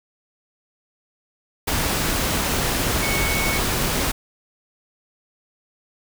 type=tone in noise; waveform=sine; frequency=2217 Hz; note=C#7; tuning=in tune; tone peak=-25 dBFS; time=3.02-3.59 s; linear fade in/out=10 ms; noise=pink; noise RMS=-22 dBFS; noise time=1.67-4.12 s; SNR=-6 dB; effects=none